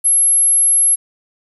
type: tone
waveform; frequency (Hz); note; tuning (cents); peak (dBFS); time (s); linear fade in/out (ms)
sine; 11080; F9; -15; -9; 0.04-0.96; 20
effects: 7-bit